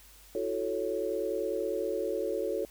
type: chord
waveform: sine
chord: F# minor seventh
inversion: third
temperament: equal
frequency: 329.6 / 370 / 440 / 554.4 Hz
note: E4 / F#4 / A4 / C#5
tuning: 0 / 0 / 0 / 0 cents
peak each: -38 / -35 / -33 / -34 dBFS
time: 0.35-2.65 s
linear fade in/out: 2 ms
effects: added 50 Hz sine -57 dBFS peak until 2.7 s + white hiss -56 dBFS RMS until 2.7 s